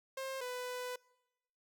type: tone pair in turn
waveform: sawtooth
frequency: 532 / 497.9 Hz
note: C5 / B4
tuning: +29 / +14 cents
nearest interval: minor second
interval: 115 cents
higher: first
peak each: -35 / -35 dBFS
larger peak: neither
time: 0.17-0.41 / 0.41-0.96 s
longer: second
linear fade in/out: 5 ms
effects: noise-tail reverb RT60 1.0 s tail -24 dB re dry